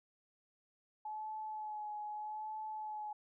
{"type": "tone with vibrato", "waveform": "sine", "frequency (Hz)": 853, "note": "G#5", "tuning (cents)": 46, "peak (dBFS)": -40, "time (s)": [1.05, 3.13], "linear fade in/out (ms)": 5, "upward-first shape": "sine", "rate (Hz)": 0.8, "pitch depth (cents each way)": 25, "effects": []}